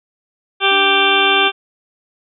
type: harmonic tone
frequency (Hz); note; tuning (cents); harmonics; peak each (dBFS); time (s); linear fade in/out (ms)
392; G4; 0; 1 / 2 / 3 / 4 / 6 / 7 / 8 / 9; -19 / -19 / -19 / -19 / -19 / -19 / -19 / -19; 0.6-1.52; 50
type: tone with vibrato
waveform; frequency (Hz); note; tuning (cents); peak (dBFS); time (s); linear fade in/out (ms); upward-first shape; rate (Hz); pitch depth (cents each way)
sine; 293.7; D4; 0; -28; 0.71-1.48; 5; square; 2.9; 9
effects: none